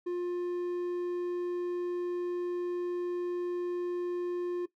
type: tone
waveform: triangle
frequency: 353.5 Hz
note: F4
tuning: 21 cents sharp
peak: -28 dBFS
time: 0.06-4.66 s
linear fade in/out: 10 ms
effects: noise-tail reverb RT60 0.1 s tail -17 dB re dry